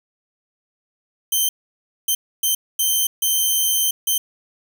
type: tone bursts at uneven times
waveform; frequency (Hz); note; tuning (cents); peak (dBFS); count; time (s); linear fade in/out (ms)
5% pulse; 3108; G7; -16; -8; 6; 1.32-1.49 / 2.08-2.15 / 2.43-2.55 / 2.79-3.07 / 3.22-3.91 / 4.07-4.18; 5
effects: none